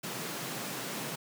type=high-pass noise; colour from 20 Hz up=pink; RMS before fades=-38 dBFS; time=0.03-1.16 s; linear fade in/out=10 ms; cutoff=120 Hz; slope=96 dB/octave; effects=none